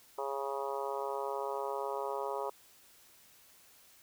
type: harmonic tone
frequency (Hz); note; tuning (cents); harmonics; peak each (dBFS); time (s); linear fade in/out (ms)
137.9; C#3; -9; 3 / 4 / 5 / 6 / 7 / 8 / 9; -39 / -40 / -44 / -43 / -40 / -46 / -46; 0.18-2.5; 5
effects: white hiss -61 dBFS RMS until 4.02 s